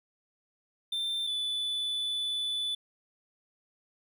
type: tone pair in turn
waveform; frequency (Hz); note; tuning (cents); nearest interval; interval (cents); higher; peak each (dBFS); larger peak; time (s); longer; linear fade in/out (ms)
triangle; 3570 / 3482; A7 / A7; +24 / -19; unison; 43; first; -28; neither; 0.92-1.27 / 1.27-2.75; second; 5
effects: none